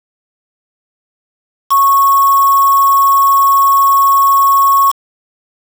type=tone with quantisation; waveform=sine; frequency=1102 Hz; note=C#6; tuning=11 cents flat; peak=-6 dBFS; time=1.7-4.92 s; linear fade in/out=20 ms; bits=3; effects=none